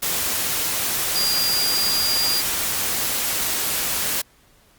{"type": "tone in noise", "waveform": "sine", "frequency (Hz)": 4806, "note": "D8", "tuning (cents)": 39, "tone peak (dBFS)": -20, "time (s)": [1.15, 2.41], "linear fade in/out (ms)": 10, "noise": "white", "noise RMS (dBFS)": -23, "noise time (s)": [0.02, 4.22], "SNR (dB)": 0, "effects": ["pink hiss -56 dBFS RMS until 4.78 s", "Opus 48 kbps"]}